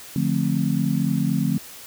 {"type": "chord", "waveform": "sine", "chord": "D minor seventh", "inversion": "none", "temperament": "just", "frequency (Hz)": [146.83, 176.2, 220.2, 264.3], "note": ["D3", "F3", "A3", "C4"], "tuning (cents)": [0, 16, 2, 18], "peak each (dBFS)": [-24, -24, -24, -26], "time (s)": [0.16, 1.58], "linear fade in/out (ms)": 2, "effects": ["white hiss -41 dBFS RMS until 1.86 s"]}